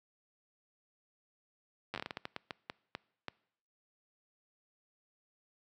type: slowing click train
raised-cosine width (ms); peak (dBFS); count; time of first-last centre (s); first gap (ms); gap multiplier
0.3; -22; 15; 1.94-3.283; 9; 1.32
effects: noise-tail reverb RT60 0.7 s tail -24 dB re dry + high-pass 100 Hz 12 dB/octave